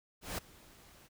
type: noise with ADSR envelope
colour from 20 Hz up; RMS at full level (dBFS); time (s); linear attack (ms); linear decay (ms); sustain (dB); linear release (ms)
pink; -37; 0.21-1.09; 170; 11; -22; 36
effects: none